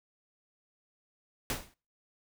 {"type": "noise with exponential decay", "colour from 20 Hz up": "pink", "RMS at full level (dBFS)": -29, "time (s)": [1.5, 1.74], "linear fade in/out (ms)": 1, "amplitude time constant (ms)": 51, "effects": ["noise-tail reverb RT60 0.4 s tail -26 dB re dry"]}